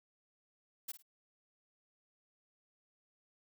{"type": "noise with echo", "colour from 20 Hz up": "blue", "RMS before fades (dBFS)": -41, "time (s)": [0.88, 0.92], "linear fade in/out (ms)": 10, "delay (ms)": 53, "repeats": 2, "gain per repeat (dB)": -12, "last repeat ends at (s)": 1.026, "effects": []}